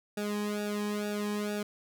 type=tone with flanger; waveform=sawtooth; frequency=207.7 Hz; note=G#3; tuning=in tune; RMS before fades=-33 dBFS; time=0.17-1.63 s; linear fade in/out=5 ms; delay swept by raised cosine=0.95 to 1.46 ms; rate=2.2 Hz; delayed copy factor=-0.95; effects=none